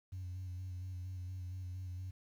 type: tone with vibrato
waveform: sine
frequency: 91.5 Hz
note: F#2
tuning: 19 cents flat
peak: -39 dBFS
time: 0.12-2.11 s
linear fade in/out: 10 ms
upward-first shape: square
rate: 4.3 Hz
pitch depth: 27 cents each way
effects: tanh soft clip ceiling -38 dBFS + 11-bit